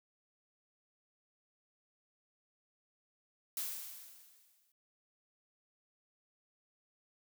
blue noise with exponential decay, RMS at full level -37 dBFS, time 3.57-4.72 s, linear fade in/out 2 ms, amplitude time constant 250 ms, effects none

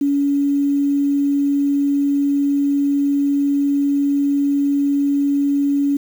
sine tone with quantisation, 282.6 Hz, C#4, 34 cents sharp, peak -14 dBFS, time 0.01-5.97 s, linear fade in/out 5 ms, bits 7, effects none

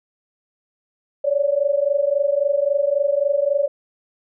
sine tone pair together, 556.3 / 580 Hz, C#5 / D5, +6 / -22 cents, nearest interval minor second, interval 72 cents, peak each -19 dBFS, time 1.24-3.68 s, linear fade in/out 10 ms, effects none

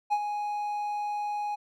triangle tone with ADSR envelope, 830.6 Hz, G#5, in tune, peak -19 dBFS, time 0.1-1.56 s, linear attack 27 ms, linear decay 55 ms, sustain -8 dB, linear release 18 ms, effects none

